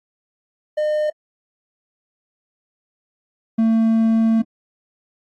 triangle tone pair in turn, 607 / 224.6 Hz, D#5 / A3, -43 / +36 cents, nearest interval octave + perfect fourth, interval 1721 cents, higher first, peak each -15 / -11 dBFS, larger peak second, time 0.77-1.1 / 3.58-4.42 s, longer second, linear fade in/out 10 ms, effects AAC 32 kbps

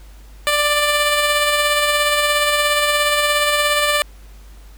10% pulse tone with tremolo, 590 Hz, D5, 8 cents sharp, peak -5 dBFS, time 0.47-4.02 s, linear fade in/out 0 ms, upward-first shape sine, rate 17 Hz, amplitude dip 30%, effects added 50 Hz sine -38 dBFS peak until 4.77 s + pink hiss -50 dBFS RMS until 4.77 s

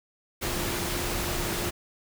sine tone in noise, 350.1 Hz, F4, 4 cents sharp, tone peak -37 dBFS, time 0.41-1.71 s, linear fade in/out 20 ms, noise pink, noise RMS -30 dBFS, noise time 0.41-1.71 s, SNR -10 dB, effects none

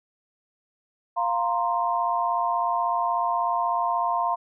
sine chord, F suspended fourth, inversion none, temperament just, 698.5 / 931.3 / 1047.7 Hz, F5 / Bb5 / C6, 0 / -2 / +2 cents, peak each -26 dBFS, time 1.16-4.36 s, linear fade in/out 20 ms, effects none

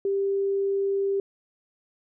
sine tone, 394.4 Hz, G4, 11 cents sharp, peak -22 dBFS, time 0.05-1.2 s, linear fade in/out 2 ms, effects none

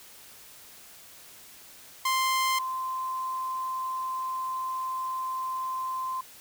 sawtooth / sine tone pair in turn, 1046.5 / 1038.7 Hz, C6 / C6, 0 / -13 cents, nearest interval unison, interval 13 cents, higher first, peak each -20 / -29 dBFS, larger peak first, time 2.05-2.59 / 2.59-6.21 s, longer second, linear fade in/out 5 ms, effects white hiss -50 dBFS RMS until 6.4 s

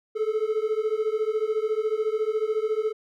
triangle beating tone pair, 427.1 / 441.1 Hz, G#4 / A4, +48 / +4 cents, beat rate 14 Hz, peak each -24 dBFS, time 0.15-2.93 s, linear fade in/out 20 ms, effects none

